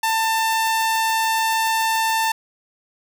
sawtooth tone, 893 Hz, A5, 25 cents sharp, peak -14 dBFS, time 0.03-2.32 s, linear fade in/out 5 ms, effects none

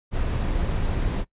brown noise, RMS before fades -24 dBFS, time 0.11-1.25 s, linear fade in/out 50 ms, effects noise-tail reverb RT60 0.1 s tail -19 dB re dry + resampled to 8000 Hz

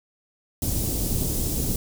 pink band-stop noise, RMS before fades -25 dBFS, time 0.62-1.76 s, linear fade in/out 2 ms, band 330 to 7500 Hz, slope 12 dB/octave, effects none

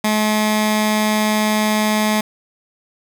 15% pulse tone with notch filter, 214 Hz, A3, 48 cents flat, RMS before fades -17 dBFS, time 0.04-2.21 s, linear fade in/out 5 ms, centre 470 Hz, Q 1.2, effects none

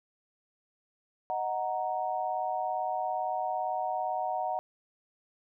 sine chord, D# minor, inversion none, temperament equal, 622.3 / 740 / 932.3 Hz, D#5 / F#5 / A#5, 0 / 0 / 0 cents, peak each -36 / -31 / -35 dBFS, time 1.3-4.59 s, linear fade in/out 0 ms, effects none

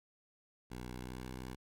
10% pulse tone with pitch glide, 61.74 to 63.4 Hz, B1 to B1, 0 to +46 cents, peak -35 dBFS, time 0.7-1.56 s, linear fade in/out 20 ms, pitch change +46 cents, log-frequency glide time 0.87-1.28 s, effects AAC 48 kbps

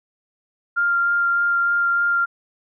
sine tone with vibrato, 1395 Hz, F6, 2 cents flat, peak -16 dBFS, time 0.76-2.26 s, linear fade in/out 20 ms, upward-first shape sine, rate 3.3 Hz, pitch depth 9 cents each way, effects none

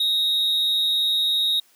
triangle tone with amplitude modulation, 3757 Hz, A#7, 13 cents sharp, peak -15 dBFS, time 0-1.6 s, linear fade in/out 5 ms, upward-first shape sine, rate 203 Hz, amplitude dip 45%, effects white hiss -58 dBFS RMS until 1.75 s + high-pass 200 Hz 12 dB/octave

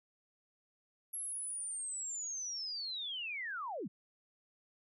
sine linear sweep, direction down, 11310 to 139 Hz, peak -38 dBFS, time 1.13-3.88 s, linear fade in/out 10 ms, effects none

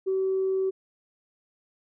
sine tone, 381.2 Hz, G4, 48 cents flat, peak -22 dBFS, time 0.06-0.71 s, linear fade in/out 20 ms, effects tanh soft clip ceiling -18 dBFS

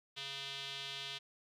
square tone with band-pass filter, 138.1 Hz, C#3, 6 cents flat, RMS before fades -44 dBFS, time 0.16-1.19 s, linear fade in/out 20 ms, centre 3400 Hz, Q 3.6, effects none

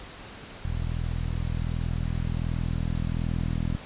10% pulse tone with low-pass filter sweep, 41.32 Hz, E1, 5 cents sharp, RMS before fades -28 dBFS, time 0.65-3.77 s, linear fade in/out 0 ms, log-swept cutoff 110 to 220 Hz, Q 0.88, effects pink hiss -43 dBFS RMS until 3.85 s + resampled to 8000 Hz

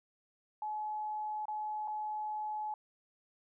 sine tone with dropouts, 852 Hz, G#5, 44 cents sharp, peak -35 dBFS, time 0.62-2.74 s, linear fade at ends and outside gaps 2 ms, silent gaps 1.455-1.482 / 1.876-1.88 s, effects none

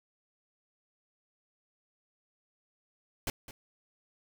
pink noise with echo, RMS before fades -33 dBFS, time 3.27-3.3 s, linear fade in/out 2 ms, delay 210 ms, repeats 1, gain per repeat -14 dB, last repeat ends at 3.51 s, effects none

